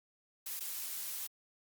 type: noise with dropouts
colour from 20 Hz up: blue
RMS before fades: -40 dBFS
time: 0.46-1.27 s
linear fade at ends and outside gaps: 5 ms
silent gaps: 0.595-0.605 s
effects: Opus 48 kbps

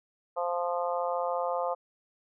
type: harmonic tone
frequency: 174.61 Hz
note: F3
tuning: in tune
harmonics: 3 / 4 / 5 / 6 / 7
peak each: -31 / -33 / -35 / -37 / -38 dBFS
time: 0.36-1.75 s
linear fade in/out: 20 ms
effects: none

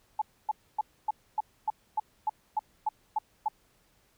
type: tone bursts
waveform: sine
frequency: 858 Hz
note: A5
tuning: 44 cents flat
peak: -24 dBFS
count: 12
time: 0.19-3.484 s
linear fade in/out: 5 ms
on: 27 ms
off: 270 ms
effects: pink hiss -67 dBFS RMS until 4.17 s

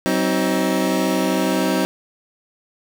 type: chord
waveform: 25% pulse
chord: C diminished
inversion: second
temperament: just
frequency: 188.37 / 261.6 / 314 Hz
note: Gb3 / C4 / Eb4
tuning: +31 / 0 / +16 cents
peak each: -18 dBFS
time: 0.06-1.85 s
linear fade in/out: 0 ms
effects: none

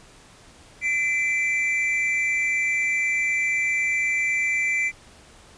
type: tone pair together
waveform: triangle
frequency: 2034 / 2342 Hz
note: C7 / D7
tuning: -50 / -5 cents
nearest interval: major second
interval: 245 cents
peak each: -23 / -21 dBFS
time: 0.81-4.92 s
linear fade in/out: 50 ms
effects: pink hiss -50 dBFS RMS until 5.57 s + resampled to 22050 Hz

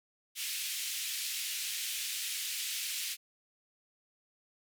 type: band-pass noise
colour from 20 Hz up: pink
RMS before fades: -37 dBFS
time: 0.35-3.17 s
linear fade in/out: 50 ms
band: 2400 to 16000 Hz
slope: 24 dB/octave
effects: none

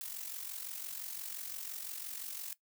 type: noise with amplitude modulation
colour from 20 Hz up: blue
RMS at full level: -40 dBFS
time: 0.01-2.53 s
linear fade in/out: 0 ms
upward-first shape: sine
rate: 45.8 Hz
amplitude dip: 65%
effects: noise-tail reverb RT60 0.1 s tail -17 dB re dry

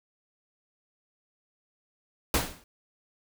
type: noise with exponential decay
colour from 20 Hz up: pink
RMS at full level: -21 dBFS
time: 2.34-2.64 s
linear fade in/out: 2 ms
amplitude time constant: 64 ms
effects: none

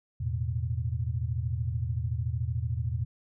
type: chord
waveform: sine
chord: E suspended fourth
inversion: none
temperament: equal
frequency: 82.41 / 110 / 123.47 Hz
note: E2 / A2 / B2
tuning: 0 / 0 / 0 cents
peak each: -32 dBFS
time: 0.2-3.05 s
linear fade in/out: 10 ms
effects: none

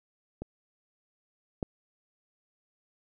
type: clicks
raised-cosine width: 2 ms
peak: -23 / -17 dBFS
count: 2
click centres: 0.42 / 1.628 s
effects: none

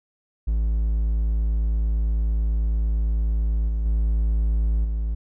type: tone with level steps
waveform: triangle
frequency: 54.5 Hz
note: A1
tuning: 16 cents flat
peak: -17 / -19 / -16 / -20 dBFS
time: 0.47-5.15 s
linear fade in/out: 10 ms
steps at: 3.68 / 3.85 / 4.84 s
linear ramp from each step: 10 ms
effects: none

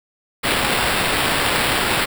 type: noise with sample-and-hold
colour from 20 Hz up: white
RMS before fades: -19 dBFS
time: 0.43-2.06 s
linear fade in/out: 20 ms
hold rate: 6300 Hz
effects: none

